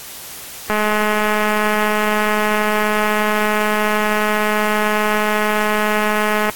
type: click train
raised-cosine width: 0.5 ms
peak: -3 dBFS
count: 1230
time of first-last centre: 0.7-6.497 s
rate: 212 Hz
effects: white hiss -33 dBFS RMS until 6.55 s + AAC 64 kbps

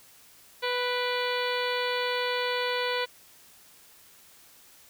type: harmonic tone with a mistuned harmonic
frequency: 493.9 Hz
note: B4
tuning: in tune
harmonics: 1 / 2 / 3 / 4 / 5 / 6 / 7 / 8 / 9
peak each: -30 / -33 / -35 / -36 / -37 / -38 / -38 / -39 / -40 dBFS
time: 0.62-3.06 s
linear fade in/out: 20 ms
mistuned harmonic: 5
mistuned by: -50 cents
effects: white hiss -55 dBFS RMS until 4.89 s

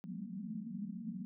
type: band-pass noise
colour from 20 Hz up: white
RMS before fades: -43 dBFS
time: 0.04-1.25 s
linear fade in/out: 0 ms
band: 170 to 240 Hz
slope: 96 dB/octave
effects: none

